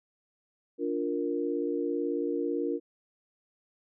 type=chord; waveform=sine; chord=Bb major; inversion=first; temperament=just; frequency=291.4 / 349.6 / 466.2 Hz; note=D4 / F4 / Bb4; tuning=-13 / +2 / 0 cents; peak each=-32 dBFS; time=0.78-2.8 s; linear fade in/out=50 ms; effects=none